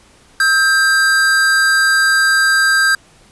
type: tone pair together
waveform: square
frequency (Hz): 1291.9 / 1588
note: E6 / G6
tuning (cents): -35 / +22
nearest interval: major third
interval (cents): 357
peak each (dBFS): -21 / -11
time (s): 0.4-2.95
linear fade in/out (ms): 2
effects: pink hiss -48 dBFS RMS until 3.31 s + resampled to 24000 Hz